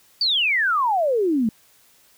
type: exponential sweep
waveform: sine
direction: down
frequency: 4699 to 209.5 Hz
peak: -17 dBFS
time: 0.21-1.49 s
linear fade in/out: 2 ms
effects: white hiss -56 dBFS RMS until 2.17 s